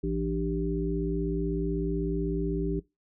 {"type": "harmonic tone with a mistuned harmonic", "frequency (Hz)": 56, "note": "A1", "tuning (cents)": 31, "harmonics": [1, 3, 5, 7], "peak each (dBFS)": [-32, -32, -32, -32], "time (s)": [0.03, 2.8], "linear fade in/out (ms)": 10, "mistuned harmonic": 5, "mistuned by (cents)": 96, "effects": ["noise-tail reverb RT60 0.2 s tail -20 dB re dry"]}